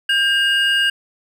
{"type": "tone pair together", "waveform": "triangle", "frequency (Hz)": [1600, 2851], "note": ["G6", "F7"], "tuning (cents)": [35, 35], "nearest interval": "minor seventh", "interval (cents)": 1000, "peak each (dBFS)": -15, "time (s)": [0.09, 0.9], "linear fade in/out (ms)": 5, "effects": []}